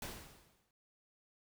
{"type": "noise with exponential decay", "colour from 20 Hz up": "pink", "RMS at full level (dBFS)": -42, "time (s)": [0.02, 0.71], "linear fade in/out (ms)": 2, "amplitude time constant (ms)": 150, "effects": []}